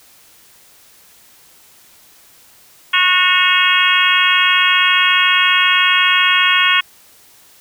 harmonic tone with a mistuned harmonic, 365.4 Hz, F#4, 22 cents flat, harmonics 3 / 4 / 5 / 6 / 7 / 8 / 9, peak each -18 / -18 / -18 / -18 / -18 / -18 / -18 dBFS, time 2.93-6.81 s, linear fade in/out 10 ms, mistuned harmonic 8, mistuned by -56 cents, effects white hiss -47 dBFS RMS until 7.6 s

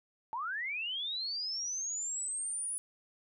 sine linear sweep, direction up, 857 to 9956 Hz, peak -34 dBFS, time 0.33-2.78 s, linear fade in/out 0 ms, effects none

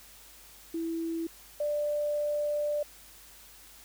sine tone pair in turn, 330 / 590.7 Hz, E4 / D5, +2 / +10 cents, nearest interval minor seventh, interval 1008 cents, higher second, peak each -30 / -27 dBFS, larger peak second, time 0.74-1.27 / 1.6-2.83 s, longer second, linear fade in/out 5 ms, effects added 50 Hz sine -61 dBFS peak until 3.84 s + white hiss -53 dBFS RMS until 3.84 s

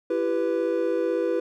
triangle chord, E minor, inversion none, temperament equal with one note detuned, 336 / 392 / 493.9 Hz, E4 / G4 / B4, +33 / 0 / 0 cents, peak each -25 / -26 / -23 dBFS, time 0.1-1.4 s, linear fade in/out 5 ms, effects none

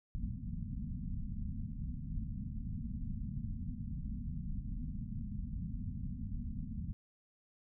pink low-pass noise, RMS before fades -40 dBFS, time 0.15-6.93 s, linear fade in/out 0 ms, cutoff 250 Hz, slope 96 dB/octave, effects none

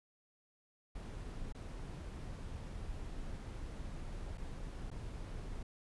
brown noise with dropouts, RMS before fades -44 dBFS, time 0.95-5.63 s, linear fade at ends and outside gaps 5 ms, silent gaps 1.525-1.547 / 4.375-4.379 / 4.904-4.913 s, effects resampled to 24000 Hz

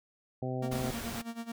harmonic tone, 128.3 Hz, C3, 34 cents flat, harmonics 1 / 2 / 3 / 4 / 5 / 6, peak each -35 / -38 / -40 / -41 / -42 / -43 dBFS, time 0.42-0.91 s, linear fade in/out 5 ms
45% pulse tone with tremolo, 231.3 Hz, A#3, 13 cents flat, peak -35 dBFS, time 0.62-1.52 s, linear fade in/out 5 ms, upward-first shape sine, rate 9.3 Hz, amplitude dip 85%
pink noise, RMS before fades -40 dBFS, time 0.71-1.22 s, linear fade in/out 10 ms
effects none

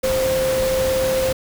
sine tone in noise, 523.3 Hz, C5, in tune, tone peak -17 dBFS, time 0.03-1.33 s, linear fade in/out 10 ms, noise pink, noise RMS -26 dBFS, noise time 0.03-1.33 s, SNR +6 dB, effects none

